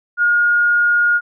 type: tone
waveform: sine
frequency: 1429 Hz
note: F6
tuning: 39 cents sharp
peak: -11 dBFS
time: 0.17-1.21 s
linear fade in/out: 50 ms
effects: none